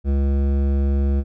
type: tone with hard clipping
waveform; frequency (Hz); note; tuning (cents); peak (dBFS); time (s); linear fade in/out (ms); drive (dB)
triangle; 69.3; C#2; 0; -18; 0.04-1.24; 50; 17
effects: none